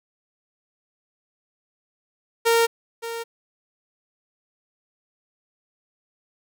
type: tone with echo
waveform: sawtooth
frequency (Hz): 461.8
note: A#4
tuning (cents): -16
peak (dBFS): -12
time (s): 2.45-2.67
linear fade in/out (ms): 20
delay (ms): 570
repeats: 1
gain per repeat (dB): -13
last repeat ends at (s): 3.24
effects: none